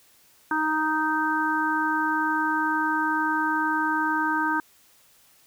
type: harmonic tone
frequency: 311.1 Hz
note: D#4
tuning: in tune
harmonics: 1 / 3 / 4 / 5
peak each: -28 / -26 / -30 / -26 dBFS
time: 0.51-4.6 s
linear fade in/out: 2 ms
effects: white hiss -58 dBFS RMS until 5.46 s